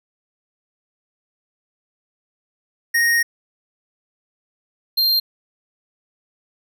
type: tone pair in turn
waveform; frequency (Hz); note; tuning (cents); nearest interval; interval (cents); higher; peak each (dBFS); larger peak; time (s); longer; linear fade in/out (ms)
square; 1864.7 / 4186; A#6 / C8; 0 / 0; octave + major second; 1400; second; -15; neither; 2.94-3.23 / 4.97-5.2; first; 10
effects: none